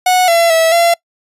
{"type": "tone with pitch steps", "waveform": "45% pulse", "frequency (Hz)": [734, 676, 652, 682], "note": ["F#5", "E5", "E5", "F5"], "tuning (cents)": [-14, 43, -19, -41], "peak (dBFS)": -8, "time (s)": [0.06, 0.94], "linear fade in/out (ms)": 5, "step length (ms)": 220, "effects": ["noise-tail reverb RT60 0.1 s tail -24 dB re dry", "resampled to 32000 Hz"]}